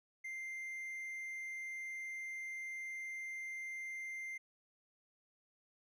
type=tone; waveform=triangle; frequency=2093 Hz; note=C7; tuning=in tune; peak=-40 dBFS; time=0.24-4.38 s; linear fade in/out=10 ms; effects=none